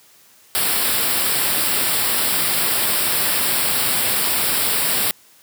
white band-stop noise, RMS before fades -19 dBFS, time 0.55-5.11 s, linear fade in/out 0 ms, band 5400 to 7600 Hz, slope 96 dB/octave, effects white hiss -51 dBFS RMS until 5.42 s + high-pass 100 Hz 12 dB/octave

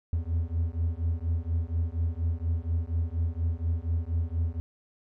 triangle beating tone pair, 81 / 85.2 Hz, E2 / F2, -30 / -42 cents, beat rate 4.2 Hz, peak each -27 / -27 dBFS, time 0.13-4.6 s, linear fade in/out 0 ms, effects none

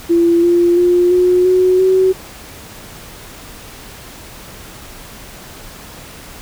sine tone with pitch steps, 339.9 / 346.8 / 353.9 / 361.2 / 368.5 / 376.1 Hz, F4 / F4 / F4 / F#4 / F#4 / F#4, -47 / -12 / +23 / -42 / -7 / +28 cents, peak -8 dBFS, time 0.09-2.13 s, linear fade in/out 20 ms, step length 340 ms, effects pink hiss -35 dBFS RMS until 6.41 s

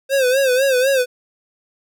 square tone with vibrato, 524 Hz, C5, 2 cents sharp, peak -14 dBFS, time 0.09-1.06 s, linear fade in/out 50 ms, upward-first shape sine, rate 4 Hz, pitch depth 97 cents each way, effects none

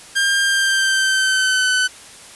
sawtooth tone with pitch glide, 1600 to 1510.2 Hz, G6 to F#6, +35 to +35 cents, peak -11 dBFS, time 0.15-1.88 s, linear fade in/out 20 ms, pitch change -100 cents, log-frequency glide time 0.41-1.71 s, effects white hiss -40 dBFS RMS until 2.35 s + resampled to 24000 Hz

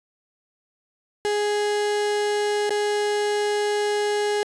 35% pulse tone with dropouts, 415.3 Hz, G#4, in tune, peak -19 dBFS, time 1.25-4.43 s, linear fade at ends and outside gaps 0 ms, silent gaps 2.694-2.706 s, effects resampled to 22050 Hz

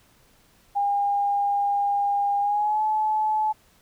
sine tone with pitch glide, 808 to 861 Hz, G#5 to A5, -48 to -38 cents, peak -20 dBFS, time 0.75-3.53 s, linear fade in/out 20 ms, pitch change +110 cents, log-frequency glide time 2.4-2.82 s, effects pink hiss -59 dBFS RMS until 3.81 s

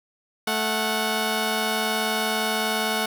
10% pulse tone pair together, 218.8 / 736 Hz, A3 / F#5, -9 / -9 cents, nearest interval octave + major sixth, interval 2100 cents, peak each -17 / -17 dBFS, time 0.47-3.06 s, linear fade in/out 5 ms, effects none

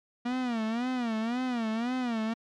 45% pulse tone with vibrato, 237 Hz, A#3, 29 cents sharp, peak -28 dBFS, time 0.25-2.34 s, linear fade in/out 10 ms, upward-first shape sine, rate 1.9 Hz, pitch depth 140 cents each way, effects low-pass 4000 Hz 12 dB/octave + MP3 96 kbps

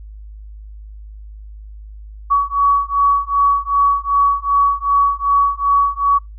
sine beating tone pair, 1128 / 1130.6 Hz, C#6 / C#6, +30 / +34 cents, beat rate 2.6 Hz, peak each -15 dBFS, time 2.3-6.19 s, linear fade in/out 20 ms, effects noise-tail reverb RT60 0.2 s tail -26 dB re dry + added 52 Hz sine -32 dBFS peak until 6.38 s

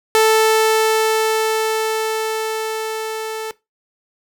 sawtooth tone with level ramp, 440 Hz, A4, in tune, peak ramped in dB -6 to -20 dBFS, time 0.15-3.51 s, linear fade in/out 0 ms, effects noise-tail reverb RT60 0.2 s tail -19 dB re dry

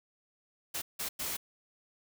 white noise bursts at uneven times, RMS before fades -36 dBFS, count 3, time 0.74-0.82 / 0.99-1.09 / 1.19-1.37 s, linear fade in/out 10 ms, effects none

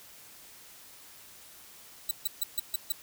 5% pulse tone bursts, 3951 Hz, B7, in tune, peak -18 dBFS, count 6, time 2.09-2.922 s, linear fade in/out 5 ms, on 22 ms, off 140 ms, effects white hiss -52 dBFS RMS until 3.02 s

